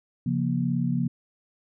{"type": "tone cluster", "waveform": "sine", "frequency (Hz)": [136, 173.3, 236.5], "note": ["C#3", "F3", "A#3"], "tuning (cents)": [-33, -13, 25], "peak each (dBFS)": -27, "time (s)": [0.26, 1.08], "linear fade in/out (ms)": 5, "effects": []}